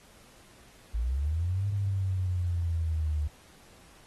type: linear two-way sweep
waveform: sine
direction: up then down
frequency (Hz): 53 to 101.9 to 73.8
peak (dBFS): -26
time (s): 0.94-3.28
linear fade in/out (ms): 10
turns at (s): 1.68
effects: pink hiss -57 dBFS RMS until 4.06 s + AAC 32 kbps